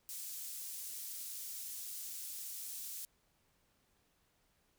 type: high-pass noise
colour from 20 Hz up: pink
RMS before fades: -45 dBFS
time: 0.09-3.05 s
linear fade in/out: 0 ms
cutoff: 7700 Hz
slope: 12 dB/octave
effects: pink hiss -75 dBFS RMS until 4.78 s